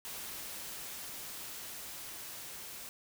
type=noise with level ramp; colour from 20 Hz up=white; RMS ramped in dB=-43 to -46 dBFS; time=0.05-2.89 s; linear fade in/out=0 ms; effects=none